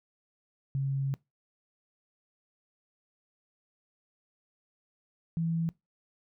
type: tone pair in turn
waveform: sine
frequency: 136.6 / 165.29 Hz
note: C#3 / E3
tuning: -25 / +5 cents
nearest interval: minor third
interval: 330 cents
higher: second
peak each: -27 dBFS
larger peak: neither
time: 0.75-1.14 / 5.37-5.69 s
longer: first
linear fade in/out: 0 ms
effects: noise-tail reverb RT60 0.2 s tail -22 dB re dry